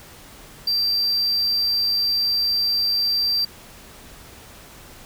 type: tone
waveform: triangle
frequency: 4699 Hz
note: D8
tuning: in tune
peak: -17 dBFS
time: 0.67-3.45 s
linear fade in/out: 5 ms
effects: pink hiss -44 dBFS RMS until 5.05 s